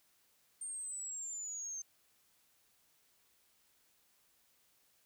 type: exponential sweep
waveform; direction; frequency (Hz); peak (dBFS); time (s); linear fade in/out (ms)
sine; down; 8780 to 6270; -40; 0.61-1.82; 5
effects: white hiss -72 dBFS RMS until 5.05 s